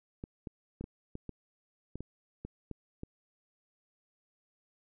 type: clicks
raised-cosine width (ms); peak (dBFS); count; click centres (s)
3; -27; 11; 0.239 / 0.472 / 0.81 / 0.841 / 1.154 / 1.293 / 1.956 / 2.006 / 2.45 / 2.713 / 3.034
effects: none